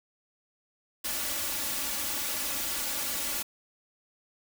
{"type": "noise with comb filter", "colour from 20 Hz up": "white", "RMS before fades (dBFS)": -32, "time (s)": [1.04, 3.43], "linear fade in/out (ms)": 10, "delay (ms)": 3.5, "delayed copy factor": 0.7, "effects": []}